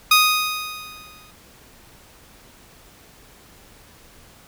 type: tone with exponential decay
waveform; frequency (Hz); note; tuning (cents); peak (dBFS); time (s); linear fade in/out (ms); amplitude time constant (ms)
15% pulse; 1244.5; D#6; 0; -4; 0.11-1.31; 5; 260
effects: pink hiss -49 dBFS RMS until 4.47 s